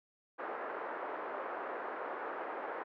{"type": "band-pass noise", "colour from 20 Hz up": "pink", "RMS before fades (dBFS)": -41, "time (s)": [0.38, 2.84], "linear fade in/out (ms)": 20, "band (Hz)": [400, 1600], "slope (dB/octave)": 24, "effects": []}